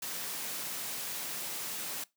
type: high-pass noise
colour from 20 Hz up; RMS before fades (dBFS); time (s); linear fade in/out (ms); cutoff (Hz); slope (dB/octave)
white; -38; 0.02-2.04; 5; 120; 48
effects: noise-tail reverb RT60 0.2 s tail -21 dB re dry